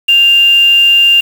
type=tone with quantisation; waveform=sine; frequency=2794 Hz; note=F7; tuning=in tune; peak=-4 dBFS; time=0.08-1.21 s; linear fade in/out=10 ms; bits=4; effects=none

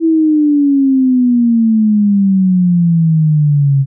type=exponential sweep; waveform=sine; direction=down; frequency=330.4 to 135 Hz; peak=-7 dBFS; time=0-3.86 s; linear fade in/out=50 ms; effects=none

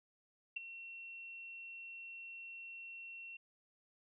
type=tone with ADSR envelope; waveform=sine; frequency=2720 Hz; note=F7; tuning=46 cents flat; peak=-34 dBFS; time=0.56-3.37 s; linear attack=9 ms; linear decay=11 ms; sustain=-13 dB; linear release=6 ms; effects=none

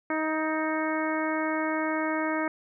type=harmonic tone with a mistuned harmonic; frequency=313.9 Hz; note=D#4; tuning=15 cents sharp; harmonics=1 / 2 / 3 / 4 / 5 / 6 / 7; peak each=-29 / -32 / -34 / -35 / -36 / -37 / -37 dBFS; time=0.1-2.48 s; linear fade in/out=2 ms; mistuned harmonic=6; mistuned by=-33 cents; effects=none

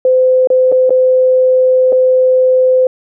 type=tone with dropouts; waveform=sine; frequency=513 Hz; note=C5; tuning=34 cents flat; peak=-6 dBFS; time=0.05-2.87 s; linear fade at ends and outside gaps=2 ms; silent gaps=0.473-0.502 / 0.718-0.723 / 0.895-0.905 / 1.923-1.927 s; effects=none

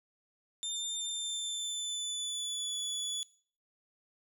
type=tone with pitch glide; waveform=25% pulse; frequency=3598 to 3426 Hz; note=A7 to A7; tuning=+38 to -47 cents; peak=-30 dBFS; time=0.63-3.23 s; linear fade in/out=0 ms; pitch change=-85 cents; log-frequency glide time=1.04-2.76 s; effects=noise-tail reverb RT60 0.5 s tail -21 dB re dry

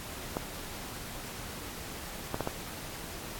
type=clicks; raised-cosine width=1 ms; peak=-16 dBFS; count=4; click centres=0.369 / 2.344 / 2.407 / 2.474 s; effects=pink hiss -42 dBFS RMS until 3.39 s + AAC 64 kbps

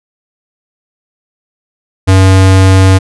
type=tone; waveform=square; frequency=95 Hz; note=F#2; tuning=46 cents sharp; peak=-3 dBFS; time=2.07-2.99 s; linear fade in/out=20 ms; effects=resampled to 24000 Hz

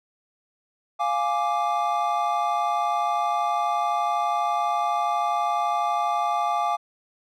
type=chord; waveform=triangle; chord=D diminished; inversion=first; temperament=equal; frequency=698.5 / 830.6 / 1174.7 Hz; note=F5 / Ab5 / D6; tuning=0 / 0 / 0 cents; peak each=-24 dBFS; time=0.99-6.77 s; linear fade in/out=20 ms; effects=none

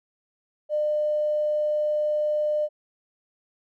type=tone with tanh clipping; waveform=triangle; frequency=602 Hz; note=D5; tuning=43 cents sharp; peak=-21 dBFS; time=0.69-2.69 s; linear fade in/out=50 ms; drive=3 dB; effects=none

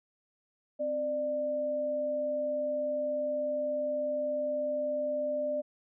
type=tone pair together; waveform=sine; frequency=261.6 / 595 Hz; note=C4 / D5; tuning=0 / +22 cents; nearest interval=octave + major second; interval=1422 cents; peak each=-40 / -29 dBFS; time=0.79-5.62 s; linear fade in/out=20 ms; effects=none

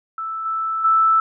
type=tone with level steps; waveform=sine; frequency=1318.5 Hz; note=E6; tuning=in tune; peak=-24 / -20 / -12 dBFS; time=0.18-1.2 s; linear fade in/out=2 ms; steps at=0.45 / 0.84 s; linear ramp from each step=10 ms; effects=none

